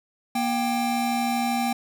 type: tone pair together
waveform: square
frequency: 238.1 / 787.1 Hz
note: A#3 / G5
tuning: +37 / +7 cents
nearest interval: octave + major sixth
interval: 2070 cents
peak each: -26 dBFS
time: 0.35-1.73 s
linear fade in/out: 5 ms
effects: none